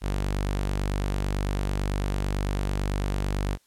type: tone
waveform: sawtooth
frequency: 49 Hz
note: G1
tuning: in tune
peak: -21 dBFS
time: 0.01-3.58 s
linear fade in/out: 50 ms
effects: white hiss -65 dBFS RMS until 3.66 s + low-pass 12000 Hz 12 dB/octave